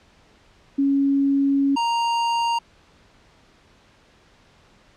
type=tone pair in turn; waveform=sine / square; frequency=277.2 / 932.4 Hz; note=C#4 / A#5; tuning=0 / 0 cents; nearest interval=octave + major sixth; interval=2100 cents; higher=second; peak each=-16 / -20 dBFS; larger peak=first; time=0.78-1.76 / 1.76-2.59 s; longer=first; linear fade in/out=10 ms; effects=pink hiss -55 dBFS RMS until 4.96 s + low-pass 5000 Hz 12 dB/octave